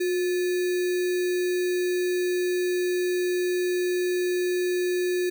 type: tone with sample-and-hold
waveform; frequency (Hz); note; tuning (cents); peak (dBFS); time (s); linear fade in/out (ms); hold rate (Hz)
sine; 359.8; F#4; -48; -22; 0-5.3; 10; 2100
effects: none